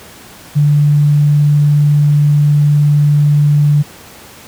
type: tone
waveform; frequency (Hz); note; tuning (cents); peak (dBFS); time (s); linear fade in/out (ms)
sine; 146.8; D3; 0; -6; 0.55-3.83; 20
effects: pink hiss -36 dBFS RMS until 4.47 s + high-pass 80 Hz 12 dB/octave